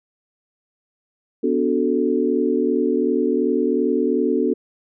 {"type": "chord", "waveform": "sine", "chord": "B minor seventh", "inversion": "none", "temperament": "equal with one note detuned", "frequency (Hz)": [246.9, 289.6, 370, 440], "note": ["B3", "D4", "F#4", "A4"], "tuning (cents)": [0, -24, 0, 0], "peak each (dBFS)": -22, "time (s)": [1.43, 4.54], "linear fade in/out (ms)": 10, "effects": []}